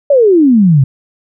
sine exponential sweep, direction down, 591 to 127 Hz, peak -4 dBFS, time 0.1-0.84 s, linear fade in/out 5 ms, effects none

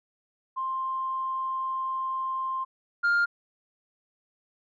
sine tone pair in turn, 1052 / 1404.3 Hz, C6 / F6, +9 / +9 cents, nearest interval perfect fourth, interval 500 cents, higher second, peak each -27 / -18 dBFS, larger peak second, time 0.56-2.65 / 3.03-3.26 s, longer first, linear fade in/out 20 ms, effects tanh soft clip ceiling -19 dBFS

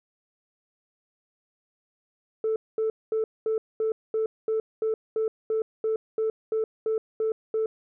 sine tone bursts, 440.5 Hz, A4, 2 cents sharp, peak -21 dBFS, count 16, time 2.44-7.66 s, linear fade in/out 2 ms, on 120 ms, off 220 ms, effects tanh soft clip ceiling -20 dBFS

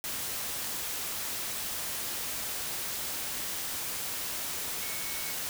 sine tone in noise, 2217 Hz, C#7, in tune, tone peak -44 dBFS, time 4.82-5.33 s, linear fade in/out 0 ms, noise white, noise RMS -35 dBFS, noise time 0.04-5.49 s, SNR -12 dB, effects none

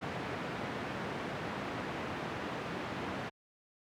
pink band-pass noise, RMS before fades -39 dBFS, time 0.01-3.3 s, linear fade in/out 20 ms, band 130 to 2200 Hz, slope 12 dB/octave, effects high-pass 60 Hz 12 dB/octave

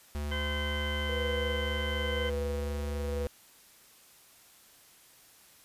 square tone, 73.42 Hz, D2, in tune, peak -33 dBFS, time 0.15-3.27 s, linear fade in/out 0 ms
harmonic tone, 514 Hz, C5, 31 cents flat, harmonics 1 / 2 / 3 / 4 / 6, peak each -41 / -43 / -39 / -39 / -38 dBFS, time 0.31-2.3 s, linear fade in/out 10 ms
sine tone with tremolo, 490 Hz, B4, 14 cents flat, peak -32 dBFS, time 1.09-3.27 s, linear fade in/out 5 ms, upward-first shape sine, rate 1 Hz, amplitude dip 65%
effects white hiss -58 dBFS RMS until 5.64 s + resampled to 32000 Hz

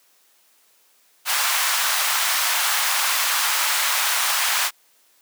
pink high-pass noise, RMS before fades -21 dBFS, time 1.25-4.71 s, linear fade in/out 50 ms, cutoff 910 Hz, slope 24 dB/octave, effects white hiss -59 dBFS RMS until 5.21 s + high-pass 300 Hz 12 dB/octave

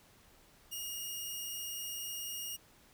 10% pulse tone, 2854 Hz, F7, 37 cents sharp, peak -30 dBFS, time 0.71-2.57 s, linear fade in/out 20 ms, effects pink hiss -63 dBFS RMS until 2.93 s

